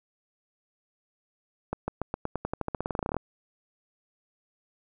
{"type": "accelerating click train", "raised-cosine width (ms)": 1, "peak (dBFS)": -15, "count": 22, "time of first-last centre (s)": [1.73, 3.167], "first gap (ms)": 150, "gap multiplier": 0.91, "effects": []}